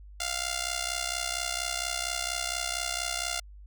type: tone with amplitude modulation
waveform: 5% pulse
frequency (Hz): 698.5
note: F5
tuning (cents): 0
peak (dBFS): -15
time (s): 0.2-3.4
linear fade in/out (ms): 5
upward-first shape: sine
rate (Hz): 64.3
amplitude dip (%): 80
effects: added 50 Hz sine -45 dBFS peak until 3.66 s